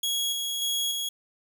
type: tone with tremolo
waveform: sawtooth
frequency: 3322 Hz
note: G#7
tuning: in tune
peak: -22 dBFS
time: 0.03-1.09 s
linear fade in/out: 5 ms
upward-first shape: square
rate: 1.7 Hz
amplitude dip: 30%
effects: 9-bit